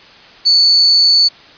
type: tone with amplitude modulation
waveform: sine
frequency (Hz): 4468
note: C#8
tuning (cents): +13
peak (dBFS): -4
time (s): 0.45-1.29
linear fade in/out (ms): 20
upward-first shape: sine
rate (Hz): 172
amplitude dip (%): 45
effects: white hiss -40 dBFS RMS until 1.57 s + resampled to 11025 Hz